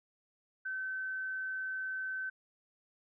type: tone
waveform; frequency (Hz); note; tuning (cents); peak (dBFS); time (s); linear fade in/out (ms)
sine; 1532; G6; -40; -35; 0.65-2.3; 10
effects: none